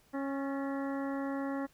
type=harmonic tone with a mistuned harmonic; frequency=274.8 Hz; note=C#4; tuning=15 cents flat; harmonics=1 / 2 / 3 / 4 / 5 / 6 / 7; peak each=-34 / -40 / -44 / -46 / -48 / -50 / -51 dBFS; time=0.13-1.67 s; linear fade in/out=20 ms; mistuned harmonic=6; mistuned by=+70 cents; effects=pink hiss -66 dBFS RMS until 1.73 s